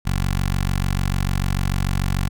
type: tone with notch filter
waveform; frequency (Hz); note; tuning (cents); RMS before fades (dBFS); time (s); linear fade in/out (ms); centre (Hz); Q
15% pulse; 46.77; F#1; +19; -21; 0.05-2.29; 20; 470; 0.89
effects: none